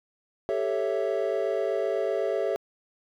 triangle chord, A dominant seventh, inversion third, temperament equal, 392 / 440 / 554.4 / 659.3 Hz, G4 / A4 / C#5 / E5, 0 / 0 / 0 / 0 cents, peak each -28 dBFS, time 0.49-2.56 s, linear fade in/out 0 ms, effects tanh soft clip ceiling -12 dBFS

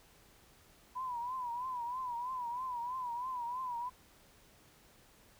sine tone with vibrato, 987.8 Hz, B5, in tune, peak -36 dBFS, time 0.95-3.9 s, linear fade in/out 20 ms, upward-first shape triangle, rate 3.1 Hz, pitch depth 110 cents each way, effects pink hiss -63 dBFS RMS until 5.39 s

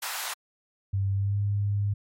pink high-pass noise, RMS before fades -33 dBFS, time 0.02-0.34 s, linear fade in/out 10 ms, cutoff 800 Hz, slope 24 dB/octave
sine tone with pitch glide, 98 to 101.63 Hz, G2 to G#2, 0 to -37 cents, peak -23 dBFS, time 0.93-1.94 s, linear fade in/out 10 ms, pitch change +63 cents, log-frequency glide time 1.13-1.38 s
effects MP3 64 kbps

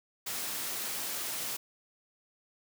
white high-pass noise, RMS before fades -36 dBFS, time 0.26-1.57 s, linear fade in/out 10 ms, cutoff 130 Hz, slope 12 dB/octave, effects none

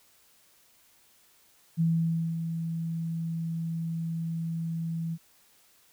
sine tone with ADSR envelope, 164.81 Hz, E3, in tune, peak -21 dBFS, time 1.77-5.18 s, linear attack 35 ms, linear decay 550 ms, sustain -8 dB, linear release 49 ms, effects white hiss -62 dBFS RMS until 5.92 s

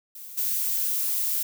violet noise with level steps, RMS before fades -41 / -26 dBFS, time 0.15-1.43 s, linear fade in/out 5 ms, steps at 0.37 s, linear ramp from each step 10 ms, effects none

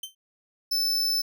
sawtooth tone with exponential decay, 3100 Hz, G7, 20 cents flat, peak -27 dBFS, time 0.03-0.15 s, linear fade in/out 5 ms, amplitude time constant 26 ms
45% pulse tone, 5274 Hz, E8, in tune, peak -23 dBFS, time 0.71-1.22 s, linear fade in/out 10 ms
effects none

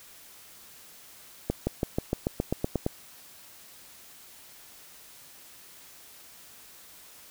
accelerating click train, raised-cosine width 2 ms, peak -12 dBFS, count 11, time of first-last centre 1.5-2.864 s, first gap 170 ms, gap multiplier 0.95, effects white hiss -51 dBFS RMS until 7.3 s

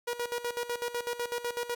sawtooth tone with tremolo, 480 Hz, B4, 49 cents flat, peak -26 dBFS, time 0.07-1.75 s, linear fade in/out 10 ms, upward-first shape square, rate 8 Hz, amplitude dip 75%, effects 10-bit

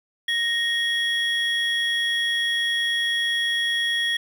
triangle tone pair together, 1864.7 / 3323 Hz, A#6 / G#7, 0 / 0 cents, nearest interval minor seventh, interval 1000 cents, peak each -22 dBFS, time 0.28-4.17 s, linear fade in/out 5 ms, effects 9-bit

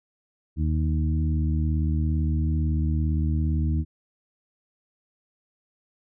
harmonic tone with a mistuned harmonic, 77.78 Hz, D#2, in tune, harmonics 1 / 2 / 3 / 4, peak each -22 / -28 / -32 / -34 dBFS, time 0.56-3.85 s, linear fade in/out 50 ms, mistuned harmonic 1, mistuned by +17 cents, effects none

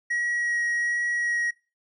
triangle tone with vibrato, 1904 Hz, A#6, 36 cents sharp, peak -22 dBFS, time 0.1-1.51 s, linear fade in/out 10 ms, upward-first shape sine, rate 1.3 Hz, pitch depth 8 cents each way, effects noise-tail reverb RT60 0.3 s tail -21 dB re dry + resampled to 24000 Hz

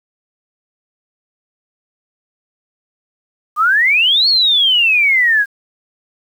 sine exponential two-way sweep, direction up then down, 1174.7 to 4433 to 1603 Hz, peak -9 dBFS, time 3.56-5.46 s, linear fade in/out 50 ms, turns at 4.28 s, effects 7-bit

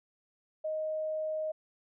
sine tone, 624 Hz, D#5, 5 cents sharp, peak -31 dBFS, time 0.64-1.52 s, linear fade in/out 10 ms, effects none

